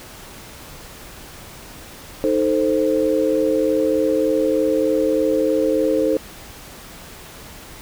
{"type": "chord", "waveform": "sine", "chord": "A diminished", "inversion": "second", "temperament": "equal", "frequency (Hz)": [311.1, 440, 523.3], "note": ["Eb4", "A4", "C5"], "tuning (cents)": [0, 0, 0], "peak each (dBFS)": [-20, -20, -19], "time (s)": [2.24, 6.17], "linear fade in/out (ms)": 0, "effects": ["pink hiss -39 dBFS RMS until 7.81 s"]}